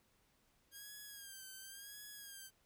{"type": "tone with vibrato", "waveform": "5% pulse", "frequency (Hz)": 1610, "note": "G6", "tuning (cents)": 46, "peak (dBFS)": -40, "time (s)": [0.71, 2.51], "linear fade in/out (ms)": 50, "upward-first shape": "sine", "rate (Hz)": 0.93, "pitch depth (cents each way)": 76, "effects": ["pink hiss -75 dBFS RMS until 2.65 s"]}